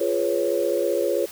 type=chord; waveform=sine; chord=C# dominant seventh; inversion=first; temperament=just; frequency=346.5 / 415.8 / 498.9 / 554.4 Hz; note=E#4 / G#4 / B4 / C#5; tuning=-14 / +2 / +17 / 0 cents; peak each=-26 / -26 / -26 / -24 dBFS; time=0-1.26 s; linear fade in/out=10 ms; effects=white hiss -41 dBFS RMS until 1.31 s